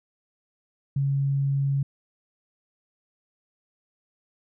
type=tone; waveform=sine; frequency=138.59 Hz; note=C#3; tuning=in tune; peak=-21 dBFS; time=0.96-1.83 s; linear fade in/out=5 ms; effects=none